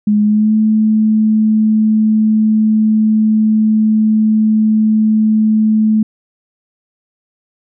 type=tone with pitch glide; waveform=sine; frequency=209.2 to 216.8 Hz; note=G#3 to A3; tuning=+13 to -25 cents; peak=-8 dBFS; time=0.07-6.03 s; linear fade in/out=5 ms; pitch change=+62 cents; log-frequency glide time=0.23-0.54 s; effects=none